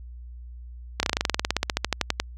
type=slowing click train; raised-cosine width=0.2 ms; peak=-4 dBFS; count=22; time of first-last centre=1-2.2 s; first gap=30 ms; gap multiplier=1.06; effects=added 60 Hz sine -38 dBFS peak until 2.37 s